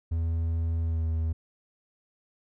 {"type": "tone with pitch glide", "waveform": "triangle", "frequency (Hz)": [82.41, 80.76], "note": ["E2", "E2"], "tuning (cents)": [0, -35], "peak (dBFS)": -23, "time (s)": [0.11, 1.33], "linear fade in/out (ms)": 10, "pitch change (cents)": -35, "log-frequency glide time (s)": [0.83, 1.05], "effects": []}